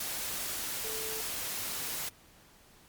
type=tone in noise; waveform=sine; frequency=440.1 Hz; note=A4; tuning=in tune; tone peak=-41 dBFS; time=0.84-1.21 s; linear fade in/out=5 ms; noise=white; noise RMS=-36 dBFS; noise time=0-2.09 s; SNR=-8 dB; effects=pink hiss -59 dBFS RMS until 2.88 s + MP3 96 kbps